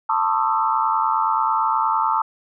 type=tone cluster; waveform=sine; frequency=890 / 1021 / 1111 / 1239 / 1328 Hz; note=A5 / C6 / C#6 / D#6 / E6; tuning=+20 / -43 / +4 / -8 / +12 cents; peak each=-20 / -27 / -25 / -24 / -25 dBFS; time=0.09-2.22 s; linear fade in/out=5 ms; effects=none